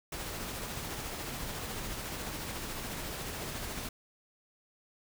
pink noise with tremolo, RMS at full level -38 dBFS, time 0.12-3.89 s, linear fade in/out 5 ms, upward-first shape sine, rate 14 Hz, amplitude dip 25%, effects none

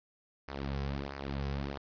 sawtooth tone with flanger, 69.3 Hz, C#2, in tune, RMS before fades -37 dBFS, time 0.48-1.78 s, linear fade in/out 0 ms, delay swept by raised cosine 0.27 to 3.37 ms, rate 1.5 Hz, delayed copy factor -0.75, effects resampled to 11025 Hz + 9-bit

